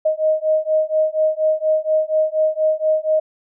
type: beating tone pair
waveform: sine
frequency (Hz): 622.3 / 626.5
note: D#5 / D#5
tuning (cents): 0 / +12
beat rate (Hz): 4.2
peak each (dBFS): -18 / -18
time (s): 0.05-3.2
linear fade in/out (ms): 10
effects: none